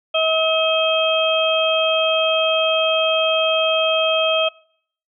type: harmonic tone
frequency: 640 Hz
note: D#5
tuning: 49 cents sharp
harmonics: 1 / 2 / 4 / 5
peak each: -18 / -25 / -23 / -20 dBFS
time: 0.14-4.49 s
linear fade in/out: 10 ms
effects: noise-tail reverb RT60 0.6 s tail -23 dB re dry